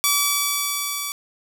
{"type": "tone with level ramp", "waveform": "5% pulse", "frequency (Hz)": 1149, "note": "D6", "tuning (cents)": -38, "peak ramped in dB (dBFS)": [-4, -14], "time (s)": [0.04, 1.12], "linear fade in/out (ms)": 0, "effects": []}